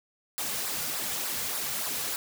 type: noise with flanger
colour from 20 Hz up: white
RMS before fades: -32 dBFS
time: 0.38-2.16 s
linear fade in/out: 0 ms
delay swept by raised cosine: 0.31 to 3.21 ms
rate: 3.4 Hz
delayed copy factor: -0.6
effects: none